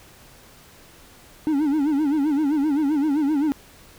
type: tone with vibrato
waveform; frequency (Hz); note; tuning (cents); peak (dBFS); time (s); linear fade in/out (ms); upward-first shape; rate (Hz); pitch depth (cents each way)
triangle; 293.7; D4; 0; -16; 1.47-3.52; 0; sine; 7.7; 130
effects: pink hiss -49 dBFS RMS until 3.98 s